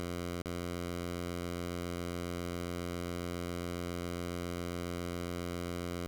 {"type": "tone with dropouts", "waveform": "10% pulse", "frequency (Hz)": 87.31, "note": "F2", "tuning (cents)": 0, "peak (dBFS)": -28, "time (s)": [0, 6.07], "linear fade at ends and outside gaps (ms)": 0, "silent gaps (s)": [0.419, 0.458], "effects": []}